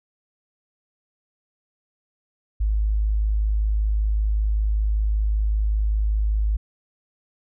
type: tone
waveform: sine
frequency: 52.6 Hz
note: G#1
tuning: 23 cents sharp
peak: -18 dBFS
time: 2.6-6.57 s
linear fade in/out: 10 ms
effects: none